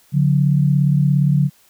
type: tone pair together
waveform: sine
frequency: 143.34 / 180.6 Hz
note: D3 / F#3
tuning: -42 / -42 cents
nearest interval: major third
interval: 400 cents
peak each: -13 / -18 dBFS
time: 0.12-1.5 s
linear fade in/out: 50 ms
effects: white hiss -54 dBFS RMS until 1.69 s